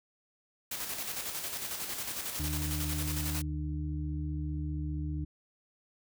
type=noise with tremolo; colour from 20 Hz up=white; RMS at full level=-36 dBFS; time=0.71-3.42 s; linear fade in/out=5 ms; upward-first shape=square; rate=11 Hz; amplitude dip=40%
type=harmonic tone; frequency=75.2 Hz; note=D2; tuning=42 cents sharp; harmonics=1 / 2 / 4; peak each=-34 / -37 / -40 dBFS; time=2.39-5.25 s; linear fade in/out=10 ms
effects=none